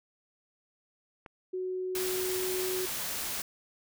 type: clicks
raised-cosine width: 0.5 ms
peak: -30 / -33 dBFS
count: 2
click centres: 1.262 / 2.156 s
type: tone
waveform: sine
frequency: 370 Hz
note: F#4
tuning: in tune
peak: -31 dBFS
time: 1.53-2.86 s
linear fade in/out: 10 ms
type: noise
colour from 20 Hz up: white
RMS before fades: -35 dBFS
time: 1.95-3.42 s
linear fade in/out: 2 ms
effects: none